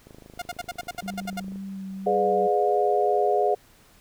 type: click train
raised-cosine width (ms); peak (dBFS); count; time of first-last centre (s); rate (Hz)
2; -32; 40; 0.07-1.559; 26.2
type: tone bursts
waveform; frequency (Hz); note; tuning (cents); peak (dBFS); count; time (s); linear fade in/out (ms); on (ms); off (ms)
sawtooth; 708; F5; +23; -25; 11; 0.39-1.4; 5; 30; 68
type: tone with vibrato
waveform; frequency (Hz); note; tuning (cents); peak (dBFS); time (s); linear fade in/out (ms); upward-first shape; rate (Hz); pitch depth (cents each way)
sine; 193.2; G3; -25; -32; 1.02-2.48; 20; sine; 2; 15
type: chord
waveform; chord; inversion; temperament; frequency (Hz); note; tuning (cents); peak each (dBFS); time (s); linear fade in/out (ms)
sine; G# diminished seventh; none; just; 415.3 / 498.4 / 598 / 717.6; G#4 / B4 / D5 / F5; 0 / +16 / +31 / +47; -23 / -28 / -27 / -23; 2.06-3.55; 10
effects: pink hiss -56 dBFS RMS until 4 s